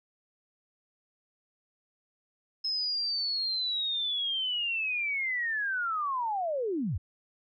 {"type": "linear sweep", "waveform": "sine", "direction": "down", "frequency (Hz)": [5180, 65], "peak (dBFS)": -28, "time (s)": [2.64, 6.98], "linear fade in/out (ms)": 10, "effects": []}